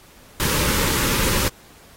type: band-stop noise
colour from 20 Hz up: pink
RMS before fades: -21 dBFS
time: 0.4-1.48 s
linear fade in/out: 0 ms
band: 600 to 840 Hz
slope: 96 dB/octave
effects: pink hiss -49 dBFS RMS until 1.96 s + AAC 48 kbps